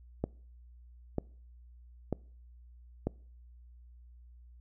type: click train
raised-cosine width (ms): 2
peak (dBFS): -17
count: 4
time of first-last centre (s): 0.24-3.07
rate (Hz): 1.06
effects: noise-tail reverb RT60 0.5 s tail -25 dB re dry + added 60 Hz sine -52 dBFS peak until 4.6 s